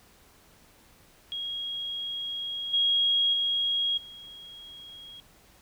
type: tone with level steps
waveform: sine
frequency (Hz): 3286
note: G#7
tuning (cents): -19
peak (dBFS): -31 / -21 / -24 / -43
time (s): 1.32-5.2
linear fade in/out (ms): 0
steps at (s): 2.73 / 3.33 / 3.97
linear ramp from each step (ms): 10
effects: pink hiss -58 dBFS RMS until 5.61 s